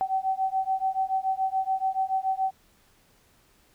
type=beating tone pair; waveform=sine; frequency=761 / 768 Hz; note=F#5 / G5; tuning=+48 / -36 cents; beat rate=7 Hz; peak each=-27 dBFS; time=0.01-2.51 s; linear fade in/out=0 ms; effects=pink hiss -62 dBFS RMS until 3.74 s